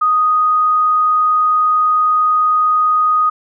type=tone; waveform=sine; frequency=1244.5 Hz; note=D#6; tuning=in tune; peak=-10 dBFS; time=0.01-3.3 s; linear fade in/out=10 ms; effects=none